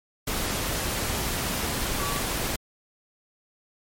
sine tone in noise, 1144 Hz, D6, 46 cents flat, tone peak -32 dBFS, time 1.99-2.19 s, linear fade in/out 5 ms, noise pink, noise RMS -28 dBFS, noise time 0.27-2.56 s, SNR -7 dB, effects MP3 64 kbps

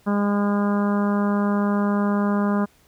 harmonic tone, 203.7 Hz, G#3, 33 cents flat, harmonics 1 / 2 / 3 / 4 / 5 / 6 / 7 / 8, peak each -19 / -29 / -30 / -34 / -31 / -33 / -36 / -40 dBFS, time 0.06-2.66 s, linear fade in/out 20 ms, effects pink hiss -58 dBFS RMS until 2.87 s

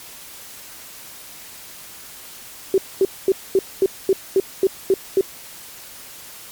sine tone bursts, 384.7 Hz, G4, 33 cents flat, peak -11 dBFS, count 10, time 2.74-5.21 s, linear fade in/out 2 ms, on 40 ms, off 230 ms, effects white hiss -39 dBFS RMS until 6.51 s + MP3 96 kbps

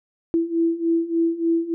sine beating tone pair, 330.5 / 333.9 Hz, E4 / E4, +5 / +22 cents, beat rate 3.4 Hz, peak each -23 / -20 dBFS, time 0.34-1.74 s, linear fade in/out 0 ms, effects none

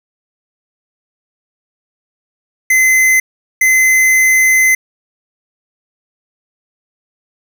square tone bursts at uneven times, 2050 Hz, C7, 36 cents flat, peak -8 dBFS, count 2, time 2.7-3.2 / 3.61-4.75 s, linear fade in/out 5 ms, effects none

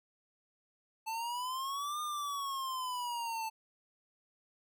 square exponential two-way sweep, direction up then down, 880 to 1218 to 880 Hz, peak -36 dBFS, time 1.06-3.5 s, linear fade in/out 20 ms, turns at 2.01 s, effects none

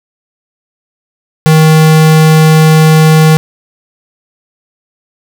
square tone, 157.3 Hz, D#3, 19 cents sharp, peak -3 dBFS, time 1.46-3.37 s, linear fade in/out 0 ms, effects none

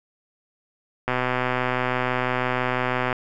click train, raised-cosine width 0.5 ms, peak -8 dBFS, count 259, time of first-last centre 1.08-3.128 s, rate 126 Hz, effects none

